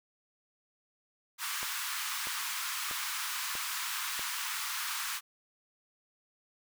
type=high-pass noise; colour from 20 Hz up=pink; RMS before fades=-36 dBFS; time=1.38-5.21 s; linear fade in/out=50 ms; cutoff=990 Hz; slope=48 dB/octave
type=click train; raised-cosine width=0.5 ms; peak=-25 dBFS; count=5; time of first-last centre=1.63-4.194 s; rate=1.56 Hz
effects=none